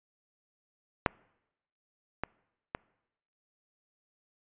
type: clicks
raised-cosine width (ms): 0.5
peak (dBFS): -8 / -16 / -17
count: 3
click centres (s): 1.062 / 2.236 / 2.749
effects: noise-tail reverb RT60 0.9 s tail -25 dB re dry + resampled to 8000 Hz